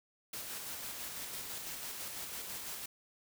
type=noise with tremolo; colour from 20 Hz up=white; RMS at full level=-42 dBFS; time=0.33-2.86 s; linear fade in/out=5 ms; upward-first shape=square; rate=6 Hz; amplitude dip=25%; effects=none